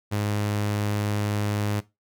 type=tone; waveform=sawtooth; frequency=103.8 Hz; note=G#2; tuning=in tune; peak=-20 dBFS; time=0.11-1.81 s; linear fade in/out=20 ms; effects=noise-tail reverb RT60 0.2 s tail -17 dB re dry